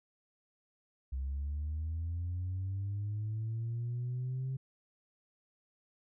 sine linear sweep, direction up, 64.9 to 133.2 Hz, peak -32 dBFS, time 1.12-4.57 s, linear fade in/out 10 ms, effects tanh soft clip ceiling -31 dBFS

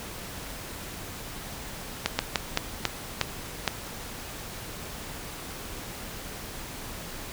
slowing click train, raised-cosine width 0.2 ms, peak -5 dBFS, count 7, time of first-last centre 2.06-3.678 s, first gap 130 ms, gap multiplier 1.29, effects pink hiss -39 dBFS RMS until 7.32 s

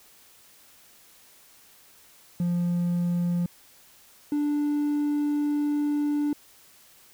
triangle tone pair in turn, 174.5 / 293.5 Hz, F3 / D4, -1 / -1 cents, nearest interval major sixth, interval 900 cents, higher second, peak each -20 dBFS, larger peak neither, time 2.4-3.46 / 4.32-6.33 s, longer second, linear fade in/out 2 ms, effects tanh soft clip ceiling -16 dBFS + white hiss -55 dBFS RMS until 7.13 s

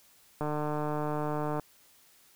click train, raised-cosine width 1 ms, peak -19 dBFS, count 179, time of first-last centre 0.41-1.597 s, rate 150 Hz, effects white hiss -61 dBFS RMS until 2.35 s

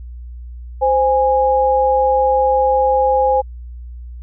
sine tone pair together, 520 / 825.4 Hz, C5 / G#5, -11 / -11 cents, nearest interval minor sixth, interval 800 cents, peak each -14 dBFS, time 0.81-3.42 s, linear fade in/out 20 ms, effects added 60 Hz sine -29 dBFS peak until 4.22 s

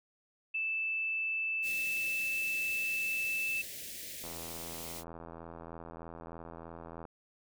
sine tone, 2637 Hz, E7, in tune, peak -31 dBFS, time 0.54-3.62 s, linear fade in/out 10 ms
white band-stop noise, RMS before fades -44 dBFS, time 1.62-5.04 s, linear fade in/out 50 ms, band 630 to 1800 Hz, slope 48 dB/octave
click train, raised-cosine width 1 ms, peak -32 dBFS, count 235, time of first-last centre 4.24-7.053 s, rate 83.2 Hz
effects none

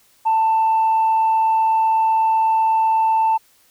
sine tone, 888 Hz, A5, 16 cents sharp, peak -12 dBFS, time 0.25-3.38 s, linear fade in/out 20 ms, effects tanh soft clip ceiling -11 dBFS + white hiss -56 dBFS RMS until 3.7 s

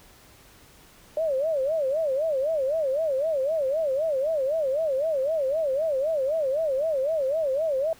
sine tone with vibrato, 584 Hz, D5, 10 cents flat, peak -22 dBFS, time 1.17-7.93 s, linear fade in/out 2 ms, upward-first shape sine, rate 3.9 Hz, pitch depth 200 cents each way, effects pink hiss -53 dBFS RMS until 7.99 s

